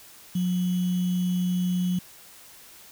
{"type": "tone with sample-and-hold", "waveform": "sine", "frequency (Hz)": 180, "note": "F#3", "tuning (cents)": -47, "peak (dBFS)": -22, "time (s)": [0.35, 1.99], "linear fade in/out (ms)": 5, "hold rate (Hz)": 3150, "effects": ["white hiss -49 dBFS RMS until 2.91 s"]}